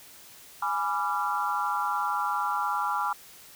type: chord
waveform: sine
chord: G# diminished seventh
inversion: none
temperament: equal with one note detuned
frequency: 830.6 / 987.8 / 1174.7 / 1374.5 Hz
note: G#5 / B5 / D6 / F6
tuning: 0 / 0 / 0 / -28 cents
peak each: -31 dBFS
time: 0.62-3.13 s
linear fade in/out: 5 ms
effects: white hiss -50 dBFS RMS until 3.55 s